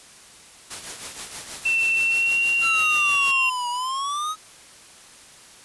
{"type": "noise with tremolo", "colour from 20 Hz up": "white", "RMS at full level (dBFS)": -32, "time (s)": [0.7, 3.32], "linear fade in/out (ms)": 10, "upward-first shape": "triangle", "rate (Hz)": 6.3, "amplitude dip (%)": 65}
{"type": "tone with pitch glide", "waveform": "sine", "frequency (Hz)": [2689, 2758], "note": ["E7", "F7"], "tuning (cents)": [34, -22], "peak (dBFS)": -18, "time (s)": [1.65, 3.5], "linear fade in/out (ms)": 10, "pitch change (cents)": 44, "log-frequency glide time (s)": [1.97, 2.44]}
{"type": "exponential two-way sweep", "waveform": "square", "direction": "down then up", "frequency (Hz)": [1359, 960, 1280], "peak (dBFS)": -25, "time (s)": [2.61, 4.36], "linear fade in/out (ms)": 50, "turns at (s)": 3.69}
{"effects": ["white hiss -47 dBFS RMS until 5.64 s", "resampled to 24000 Hz"]}